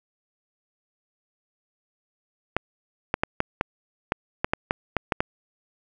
clicks, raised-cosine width 0.5 ms, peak -6 dBFS, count 12, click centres 2.566 / 3.141 / 3.235 / 3.404 / 3.611 / 4.121 / 4.445 / 4.535 / 4.709 / 4.967 / 5.122 / 5.205 s, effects none

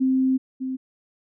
sine tone pair in turn, 261.6 / 260.7 Hz, C4 / C4, 0 / -6 cents, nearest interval unison, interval 6 cents, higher first, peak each -17 / -25 dBFS, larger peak first, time 0-0.38 / 0.6-0.77 s, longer first, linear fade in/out 20 ms, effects none

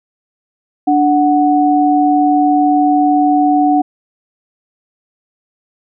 sine tone pair together, 293.7 / 740 Hz, D4 / F#5, 0 / 0 cents, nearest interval octave + major third, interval 1600 cents, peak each -11 dBFS, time 0.87-3.82 s, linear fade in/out 10 ms, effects none

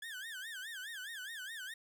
30% pulse tone with vibrato, 1661.2 Hz, G#6, in tune, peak -40 dBFS, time 0.02-1.74 s, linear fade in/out 5 ms, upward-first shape sine, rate 4.8 Hz, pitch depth 200 cents each way, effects none

